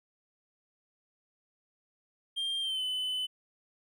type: tone with pitch glide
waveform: triangle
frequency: 3191 to 3019 Hz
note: G7 to F#7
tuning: +30 to +34 cents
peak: -29 dBFS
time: 2.36-3.27 s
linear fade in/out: 20 ms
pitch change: -96 cents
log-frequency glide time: 2.61-2.83 s
effects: none